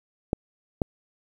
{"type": "clicks", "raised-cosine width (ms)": 2, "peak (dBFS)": -9, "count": 2, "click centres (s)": [0.331, 0.818], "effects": ["8-bit"]}